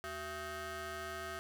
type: ring-modulated tone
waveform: 20% pulse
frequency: 295.8 Hz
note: D4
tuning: 13 cents sharp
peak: -33 dBFS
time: 0.04-1.39 s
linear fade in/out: 0 ms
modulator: 968 Hz
effects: none